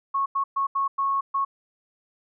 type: tone bursts at uneven times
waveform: sine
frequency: 1099 Hz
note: C#6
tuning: 15 cents flat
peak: -21 dBFS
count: 6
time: 0.14-0.26 / 0.35-0.44 / 0.56-0.67 / 0.75-0.88 / 0.98-1.21 / 1.34-1.45 s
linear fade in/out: 10 ms
effects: none